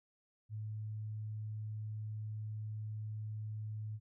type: tone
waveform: sine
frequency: 107.5 Hz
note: A2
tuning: 40 cents flat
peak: -39 dBFS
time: 0.49-4 s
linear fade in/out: 50 ms
effects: none